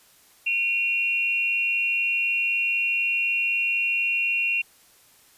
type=tone pair together; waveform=sine; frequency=2439 / 2752 Hz; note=D#7 / F7; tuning=-35 / -26 cents; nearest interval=major second; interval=209 cents; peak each=-27 / -22 dBFS; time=0.46-4.62 s; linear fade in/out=10 ms; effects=white hiss -56 dBFS RMS until 5.37 s + resampled to 32000 Hz